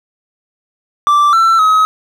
triangle tone with pitch steps, 1171 / 1340 / 1273 Hz, D6 / E6 / D#6, -5 / +28 / +39 cents, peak -5 dBFS, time 1.07-1.85 s, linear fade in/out 0 ms, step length 260 ms, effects none

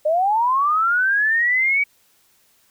sine linear sweep, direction up, 590 to 2284 Hz, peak -15 dBFS, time 0.05-1.84 s, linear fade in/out 10 ms, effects white hiss -59 dBFS RMS until 2.7 s

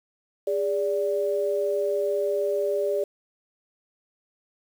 sine tone pair together, 407.9 / 581.5 Hz, G#4 / D5, -31 / -17 cents, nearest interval tritone, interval 614 cents, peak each -25 dBFS, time 0.47-3.04 s, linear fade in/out 5 ms, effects 8-bit

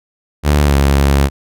sawtooth tone with pitch glide, 73.42 to 69.62 Hz, D2 to C#2, 0 to +8 cents, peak -5 dBFS, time 0.43-1.3 s, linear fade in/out 50 ms, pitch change -92 cents, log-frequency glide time 0.63-0.74 s, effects none

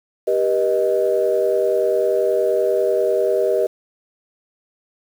sine chord, G augmented, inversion none, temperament equal with one note detuned, 392 / 482.3 / 622.3 Hz, G4 / B4 / D#5, 0 / -41 / 0 cents, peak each -19 dBFS, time 0.27-3.67 s, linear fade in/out 10 ms, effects tanh soft clip ceiling -6 dBFS + 7-bit

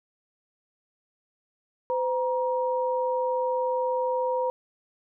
sine tone pair together, 510.3 / 947 Hz, C5 / A#5, -43 / +27 cents, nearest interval major seventh, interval 1070 cents, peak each -25 / -28 dBFS, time 1.9-4.5 s, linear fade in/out 0 ms, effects none

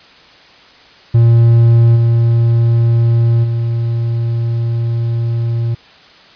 triangle tone with level steps, 116.54 Hz, A#2, in tune, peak -3 / -6 / -11 dBFS, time 1.14-5.75 s, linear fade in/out 10 ms, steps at 1.95 / 3.43 s, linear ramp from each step 20 ms, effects white hiss -42 dBFS RMS until 6.35 s + resampled to 11025 Hz

